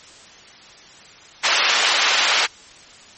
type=band-pass noise; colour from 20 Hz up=white; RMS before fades=-18 dBFS; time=1.43-2.47 s; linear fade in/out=20 ms; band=680 to 4100 Hz; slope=12 dB/octave; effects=white hiss -44 dBFS RMS until 3.17 s + MP3 32 kbps